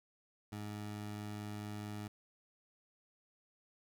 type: tone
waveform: 20% pulse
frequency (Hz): 104.6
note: G#2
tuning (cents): +13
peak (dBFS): -37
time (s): 0.52-2.08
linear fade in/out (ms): 5
effects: none